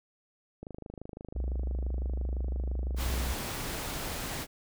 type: click train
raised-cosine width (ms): 2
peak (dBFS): -28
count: 68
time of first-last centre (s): 0.63-3.217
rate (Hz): 25.9
type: tone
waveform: sine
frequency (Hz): 62.6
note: B1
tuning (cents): +24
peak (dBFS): -29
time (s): 1.35-3.34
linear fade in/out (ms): 10
type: noise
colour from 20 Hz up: pink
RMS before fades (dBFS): -36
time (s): 2.96-4.47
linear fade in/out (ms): 50
effects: none